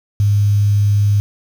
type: tone with quantisation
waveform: sine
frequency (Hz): 102.4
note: G#2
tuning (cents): -24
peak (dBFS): -10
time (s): 0.2-1.2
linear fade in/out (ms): 0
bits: 6
effects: none